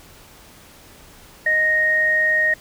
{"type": "tone pair together", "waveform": "sine", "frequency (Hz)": [622.3, 1863.6], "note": ["D#5", "A#6"], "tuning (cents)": [0, -1], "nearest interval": "octave + perfect fifth", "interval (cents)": 1899, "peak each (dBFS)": [-26, -15], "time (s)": [1.46, 2.54], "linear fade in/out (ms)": 5, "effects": ["pink hiss -46 dBFS RMS until 2.6 s"]}